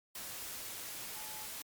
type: tone in noise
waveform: sine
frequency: 858 Hz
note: A5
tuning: 44 cents flat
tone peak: -52 dBFS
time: 1.15-1.46 s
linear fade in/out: 2 ms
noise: white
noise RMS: -44 dBFS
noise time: 0.15-1.62 s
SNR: -11 dB
effects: MP3 96 kbps

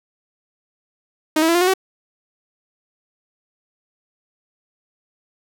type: tone with pitch steps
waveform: sawtooth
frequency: 311.1 / 323.7 / 336.9 / 350.6 / 364.9 / 379.7 Hz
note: D#4 / E4 / E4 / F4 / F#4 / F#4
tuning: 0 / -31 / +38 / +7 / -24 / +45 cents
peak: -10 dBFS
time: 1.36-1.738 s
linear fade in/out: 5 ms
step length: 63 ms
effects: none

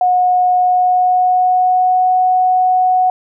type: tone with pitch glide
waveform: sine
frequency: 727 to 738 Hz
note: F#5 to F#5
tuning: -31 to -5 cents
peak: -9 dBFS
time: 0.01-3.1 s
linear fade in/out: 2 ms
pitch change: +26 cents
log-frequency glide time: 0.56-2.11 s
effects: none

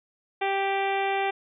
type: harmonic tone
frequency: 392 Hz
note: G4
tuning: in tune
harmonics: 1 / 2 / 3 / 4 / 5 / 6 / 7 / 8 / 9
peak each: -29 / -26 / -39 / -37 / -35 / -34 / -39 / -43 / -44 dBFS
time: 0.41-1.31 s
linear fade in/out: 10 ms
effects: none

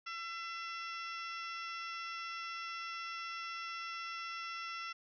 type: harmonic tone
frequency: 673 Hz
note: E5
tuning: 36 cents sharp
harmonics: 2 / 3 / 4 / 5 / 6 / 7 / 8 / 9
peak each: -43 / -48 / -47 / -53 / -61 / -59 / -51 / -64 dBFS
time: 0.06-4.93 s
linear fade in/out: 10 ms
effects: none

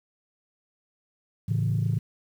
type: chord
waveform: sine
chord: A major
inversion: none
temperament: equal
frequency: 110 / 138.59 / 164.81 Hz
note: A2 / C#3 / E3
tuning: 0 / 0 / 0 cents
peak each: -24 / -27 / -28 dBFS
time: 1.48-1.99 s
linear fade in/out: 10 ms
effects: tanh soft clip ceiling -16 dBFS + 9-bit

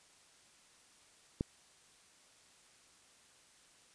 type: click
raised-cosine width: 3 ms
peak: -20 dBFS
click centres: 1.409 s
effects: white hiss -64 dBFS RMS until 3.94 s + resampled to 22050 Hz

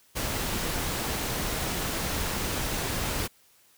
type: noise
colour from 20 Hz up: pink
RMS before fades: -30 dBFS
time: 0.15-3.28 s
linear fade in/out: 20 ms
effects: white hiss -61 dBFS RMS until 3.77 s

